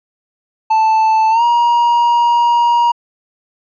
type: tone with pitch glide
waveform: triangle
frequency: 880 to 948.6 Hz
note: A5 to A#5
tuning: 0 to +30 cents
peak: -7 dBFS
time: 0.7-2.92 s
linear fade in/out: 10 ms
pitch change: +130 cents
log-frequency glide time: 1.3-1.43 s
effects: resampled to 16000 Hz